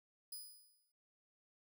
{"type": "tone with exponential decay", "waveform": "5% pulse", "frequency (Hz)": 4978, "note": "D#8", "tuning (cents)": 0, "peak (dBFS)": -37, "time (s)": [0.32, 0.92], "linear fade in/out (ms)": 5, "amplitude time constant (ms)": 130, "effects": []}